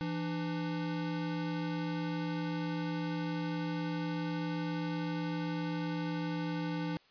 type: tone pair together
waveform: square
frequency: 167.52 / 299.1 Hz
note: E3 / D4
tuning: +28 / +32 cents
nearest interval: minor seventh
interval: 1004 cents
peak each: -36 / -38 dBFS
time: 0.01-6.97 s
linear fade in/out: 0 ms
effects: white hiss -64 dBFS RMS until 7.1 s + resampled to 11025 Hz